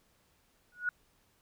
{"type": "tone with exponential growth", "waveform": "sine", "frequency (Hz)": 1458, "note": "F#6", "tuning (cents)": -26, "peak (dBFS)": -25, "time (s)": [0.72, 0.89], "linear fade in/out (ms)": 2, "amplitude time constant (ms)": 36, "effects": ["pink hiss -70 dBFS RMS until 1.41 s"]}